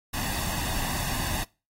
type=noise with comb filter; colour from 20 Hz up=pink; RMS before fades=-30 dBFS; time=0.13-1.44 s; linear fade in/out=10 ms; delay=1.1 ms; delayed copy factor=+0.65; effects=noise-tail reverb RT60 0.3 s tail -23 dB re dry + AAC 48 kbps